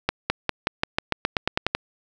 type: accelerating click train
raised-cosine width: 0.3 ms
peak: -4 dBFS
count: 13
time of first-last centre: 0.09-1.75 s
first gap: 210 ms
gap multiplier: 0.92
effects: none